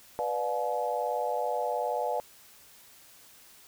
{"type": "chord", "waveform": "sine", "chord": "B diminished seventh", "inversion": "none", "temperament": "just", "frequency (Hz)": [493.9, 592.7, 711.2, 853.4], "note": ["B4", "D5", "F5", "Ab5"], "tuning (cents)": [0, 16, 31, 47], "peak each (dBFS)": -33, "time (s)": [0.19, 2.2], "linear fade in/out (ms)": 0, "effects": ["white hiss -55 dBFS RMS until 3.67 s"]}